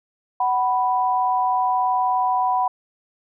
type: tone pair together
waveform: sine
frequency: 748.8 / 987.8 Hz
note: F#5 / B5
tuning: +20 / 0 cents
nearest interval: perfect fourth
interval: 480 cents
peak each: -20 dBFS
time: 0.4-2.68 s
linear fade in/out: 5 ms
effects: none